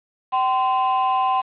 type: ring-modulated tone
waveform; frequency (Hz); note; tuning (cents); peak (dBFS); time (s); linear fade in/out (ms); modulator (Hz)
triangle; 900; A5; +39; -12; 0.32-1.42; 20; 132
effects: resampled to 8000 Hz + 7-bit